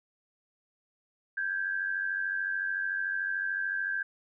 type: tone pair together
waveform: sine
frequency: 1573.4 / 1667 Hz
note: G6 / G#6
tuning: +6 / +6 cents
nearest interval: minor second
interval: 100 cents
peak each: -30 / -35 dBFS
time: 1.37-4.03 s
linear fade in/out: 5 ms
effects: none